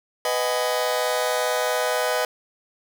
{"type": "chord", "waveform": "sawtooth", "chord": "G# minor seventh", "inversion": "first", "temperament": "just", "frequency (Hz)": [498.4, 623, 747.5, 830.6], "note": ["B4", "D#5", "F#5", "G#5"], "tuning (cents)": [16, 2, 17, 0], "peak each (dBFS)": [-21, -21, -26, -27], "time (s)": [0.25, 2.25], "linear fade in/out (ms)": 2, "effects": []}